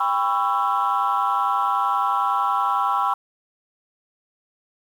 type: chord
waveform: sine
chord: C# half-diminished seventh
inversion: second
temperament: just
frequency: 798.3 / 997.9 / 1108.7 / 1330.5 Hz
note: G5 / B5 / C#6 / E6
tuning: +31 / +18 / 0 / +16 cents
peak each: -23 dBFS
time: 0-3.14 s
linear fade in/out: 5 ms
effects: tanh soft clip ceiling -12 dBFS + 8-bit